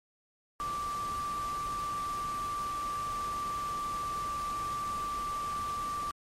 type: tone in noise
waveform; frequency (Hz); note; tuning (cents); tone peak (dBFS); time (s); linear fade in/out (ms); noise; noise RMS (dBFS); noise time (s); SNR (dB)
sine; 1171; D6; -5; -32; 0.6-6.11; 0; pink; -44; 0.6-6.11; +9
effects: low-pass 11000 Hz 12 dB/octave + MP3 64 kbps